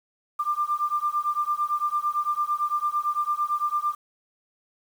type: beating tone pair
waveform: sine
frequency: 1188 / 1196.9 Hz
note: D6 / D6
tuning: +20 / +32 cents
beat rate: 8.9 Hz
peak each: -26 dBFS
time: 0.39-3.95 s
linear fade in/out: 10 ms
effects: 8-bit